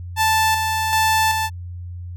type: tone with tremolo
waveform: sawtooth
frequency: 880 Hz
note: A5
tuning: in tune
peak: -11 dBFS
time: 0.16-1.5 s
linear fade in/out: 50 ms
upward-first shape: square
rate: 1.3 Hz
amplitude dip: 40%
effects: added 88 Hz sine -29 dBFS peak until 2.16 s